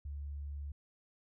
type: tone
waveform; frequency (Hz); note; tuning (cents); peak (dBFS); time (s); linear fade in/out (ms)
sine; 71.7; D2; -41; -39; 0.05-0.72; 5
effects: none